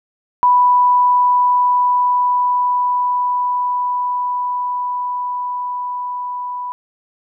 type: tone with level ramp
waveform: sine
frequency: 987.8 Hz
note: B5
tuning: in tune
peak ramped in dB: -8 to -22 dBFS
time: 0.43-6.72 s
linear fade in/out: 0 ms
effects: none